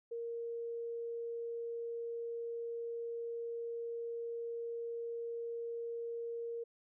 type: tone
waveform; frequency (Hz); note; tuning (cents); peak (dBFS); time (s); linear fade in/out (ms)
sine; 466.2; A#4; 0; -38; 0.11-6.64; 10
effects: none